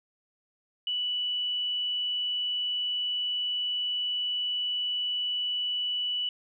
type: tone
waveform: sine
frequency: 2960 Hz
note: F#7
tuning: in tune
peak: -27 dBFS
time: 0.87-6.29 s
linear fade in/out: 2 ms
effects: none